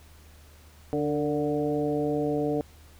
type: harmonic tone with a mistuned harmonic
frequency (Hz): 146.83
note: D3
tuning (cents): 0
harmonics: 1 / 2 / 3 / 4 / 5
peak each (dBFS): -34 / -28 / -28 / -33 / -36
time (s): 0.93-2.61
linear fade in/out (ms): 0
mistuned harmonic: 3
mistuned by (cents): +38
effects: added 76 Hz sine -51 dBFS peak until 2.99 s + pink hiss -56 dBFS RMS until 2.99 s